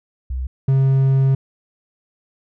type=tone pair in turn; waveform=sine / triangle; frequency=64 / 134.44 Hz; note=C2 / C3; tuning=-38 / +47 cents; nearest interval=octave + minor second; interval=1285 cents; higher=second; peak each=-21 / -10 dBFS; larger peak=second; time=0.3-0.47 / 0.68-1.35 s; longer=second; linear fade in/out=5 ms; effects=none